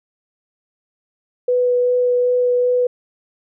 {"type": "tone with vibrato", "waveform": "sine", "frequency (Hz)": 493.9, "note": "B4", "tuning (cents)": 0, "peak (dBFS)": -13, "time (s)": [1.48, 2.87], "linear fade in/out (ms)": 5, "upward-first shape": "sine", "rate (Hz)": 2.6, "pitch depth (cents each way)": 8, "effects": []}